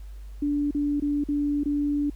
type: tone with dropouts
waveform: sine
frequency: 289.9 Hz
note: D4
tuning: 22 cents flat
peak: -22 dBFS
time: 0.42-2.1 s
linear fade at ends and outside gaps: 5 ms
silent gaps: 0.71-0.747 / 1-1.021 / 1.24-1.286 / 1.636-1.657 s
effects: added 50 Hz sine -37 dBFS peak until 2.15 s + pink hiss -60 dBFS RMS until 2.15 s